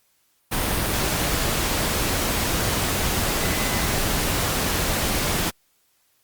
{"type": "tone in noise", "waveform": "sine", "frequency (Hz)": 2018, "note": "B6", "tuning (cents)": 37, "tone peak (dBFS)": -34, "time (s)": [3.39, 3.87], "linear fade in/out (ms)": 20, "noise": "pink", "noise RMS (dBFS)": -23, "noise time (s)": [0.51, 5.51], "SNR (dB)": -14, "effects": ["white hiss -65 dBFS RMS until 6.23 s", "Opus 48 kbps"]}